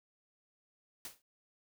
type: noise with exponential decay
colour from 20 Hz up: white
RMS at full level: -41 dBFS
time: 1.05-1.22 s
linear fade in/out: 2 ms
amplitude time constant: 35 ms
effects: none